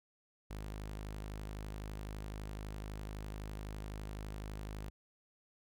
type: tone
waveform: sawtooth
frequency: 51.91 Hz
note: G#1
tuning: in tune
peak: -38 dBFS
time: 0.5-4.9 s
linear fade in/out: 10 ms
effects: none